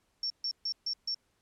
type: tone bursts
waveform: sine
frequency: 5460 Hz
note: F8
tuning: 40 cents flat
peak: -30 dBFS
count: 5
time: 0.23-1.145 s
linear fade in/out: 2 ms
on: 71 ms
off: 140 ms
effects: pink hiss -74 dBFS RMS until 1.41 s + low-pass 11000 Hz 12 dB/octave